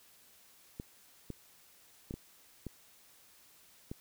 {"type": "clicks", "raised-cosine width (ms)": 3, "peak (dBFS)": -27, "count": 6, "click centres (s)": [0.799, 1.303, 2.109, 2.14, 2.667, 3.915], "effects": ["white hiss -62 dBFS RMS until 4 s"]}